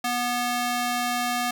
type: tone with high-pass filter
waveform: square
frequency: 243.9 Hz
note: B3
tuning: 21 cents flat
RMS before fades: -26 dBFS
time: 0.04-1.51 s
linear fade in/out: 5 ms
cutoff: 590 Hz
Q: 0.74
effects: none